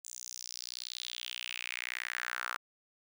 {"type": "tone with high-pass filter sweep", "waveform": "sawtooth", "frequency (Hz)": 60.9, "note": "B1", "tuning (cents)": -24, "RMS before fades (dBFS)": -41, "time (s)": [0.04, 2.57], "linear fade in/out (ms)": 10, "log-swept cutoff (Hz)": [7300, 1300], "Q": 3.9, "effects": []}